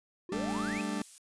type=exponential sweep; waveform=triangle; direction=up; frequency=339.2 to 2641 Hz; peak=-36 dBFS; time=0.29-0.81 s; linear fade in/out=2 ms
type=chord; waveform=40% pulse; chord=G suspended second; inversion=none; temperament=just; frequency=196 / 220.5 / 294 Hz; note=G3 / A3 / D4; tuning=0 / +4 / +2 cents; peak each=-36 dBFS; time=0.32-1.02 s; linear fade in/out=2 ms
type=click train; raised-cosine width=3 ms; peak=-37 dBFS; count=25; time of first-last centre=0.35-0.782 s; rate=55.6 Hz
type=noise; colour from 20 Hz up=violet; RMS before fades=-45 dBFS; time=0.49-1.18 s; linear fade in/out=0 ms
effects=resampled to 22050 Hz